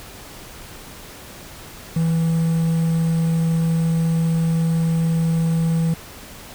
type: tone with quantisation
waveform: triangle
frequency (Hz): 164.1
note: E3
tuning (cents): -8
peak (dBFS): -14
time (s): 1.96-5.94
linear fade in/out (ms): 5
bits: 7
effects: pink hiss -39 dBFS RMS until 6.54 s